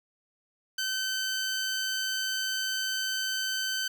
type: tone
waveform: 15% pulse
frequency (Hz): 1535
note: G6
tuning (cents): -37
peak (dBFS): -22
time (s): 0.78-3.88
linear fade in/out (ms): 5
effects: none